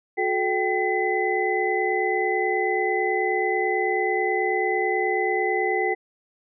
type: tone cluster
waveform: sine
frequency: 363.3 / 432.5 / 777 / 2018 Hz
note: F#4 / A4 / G5 / B6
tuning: -32 / -30 / -16 / +37 cents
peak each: -26 dBFS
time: 0.17-5.95 s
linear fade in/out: 20 ms
effects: none